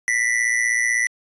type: tone with amplitude modulation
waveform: square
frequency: 1975.5 Hz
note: B6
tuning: in tune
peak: -15 dBFS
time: 0.08-1.07 s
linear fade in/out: 0 ms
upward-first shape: sine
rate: 116 Hz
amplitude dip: 75%
effects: resampled to 24000 Hz